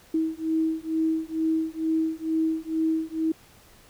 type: beating tone pair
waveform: sine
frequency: 319.4 / 321.6 Hz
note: D#4 / E4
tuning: +45 / -43 cents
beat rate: 2.2 Hz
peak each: -26 dBFS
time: 0.14-3.32 s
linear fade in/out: 5 ms
effects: pink hiss -54 dBFS RMS until 3.89 s